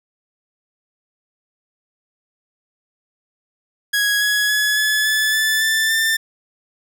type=tone with pitch steps; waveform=sawtooth; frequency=1661.2 / 1678.6 / 1696.1 / 1713.8 / 1731.7 / 1749.8 / 1768.1 / 1786.6 Hz; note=G#6 / G#6 / G#6 / A6 / A6 / A6 / A6 / A6; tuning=0 / +18 / +36 / -46 / -28 / -10 / +8 / +26 cents; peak=-12 dBFS; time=3.93-6.17 s; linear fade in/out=10 ms; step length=280 ms; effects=none